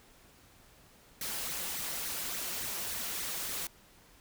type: noise with flanger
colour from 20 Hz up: white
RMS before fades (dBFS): -37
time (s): 1.21-3.67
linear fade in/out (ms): 2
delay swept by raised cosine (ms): 0.48 to 5.98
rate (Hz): 3.5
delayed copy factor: +0.65
effects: pink hiss -60 dBFS RMS until 4.2 s